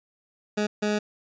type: tone bursts at uneven times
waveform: 20% pulse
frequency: 209.6 Hz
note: G#3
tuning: 16 cents sharp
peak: -18 dBFS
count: 2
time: 0.57-0.67 / 0.82-0.99 s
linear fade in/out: 10 ms
effects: resampled to 16000 Hz